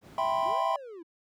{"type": "noise", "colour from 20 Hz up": "brown", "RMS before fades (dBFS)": -43, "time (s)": [0.01, 0.55], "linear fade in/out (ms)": 50}
{"type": "chord", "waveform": "triangle", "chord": "C major seventh", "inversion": "first", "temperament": "equal", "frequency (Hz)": [659.3, 784, 987.8, 1046.5], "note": ["E5", "G5", "B5", "C6"], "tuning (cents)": [0, 0, 0, 0], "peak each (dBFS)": [-29, -29, -29, -29], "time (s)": [0.18, 0.76], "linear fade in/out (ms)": 2}
{"type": "linear two-way sweep", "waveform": "triangle", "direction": "up then down", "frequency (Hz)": [315.1, 688, 315.1], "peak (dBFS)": -39, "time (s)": [0.45, 1.03], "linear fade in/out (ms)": 10, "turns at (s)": 0.66}
{"effects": ["high-pass 150 Hz 12 dB/octave"]}